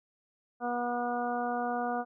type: harmonic tone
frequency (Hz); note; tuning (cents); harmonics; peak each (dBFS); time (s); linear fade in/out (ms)
242.1; B3; -34; 1 / 2 / 3 / 4 / 5 / 6; -36 / -37 / -32 / -42 / -40 / -41; 0.6-2.05; 50
effects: none